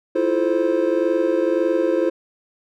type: chord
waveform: triangle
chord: F major seventh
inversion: third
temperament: just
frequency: 327.4 / 349.2 / 436.5 / 523.8 Hz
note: E4 / F4 / A4 / C5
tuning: -12 / 0 / -14 / +2 cents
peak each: -20 / -20 / -23 / -19 dBFS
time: 0.15-2.1 s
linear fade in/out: 10 ms
effects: none